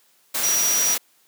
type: tone in noise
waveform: sine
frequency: 5790 Hz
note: F#8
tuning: 38 cents flat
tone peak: -19 dBFS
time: 0.43-0.95 s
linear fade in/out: 10 ms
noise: white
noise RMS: -24 dBFS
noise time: 0.34-0.98 s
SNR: +2 dB
effects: white hiss -60 dBFS RMS until 1.27 s + high-pass 200 Hz 12 dB/octave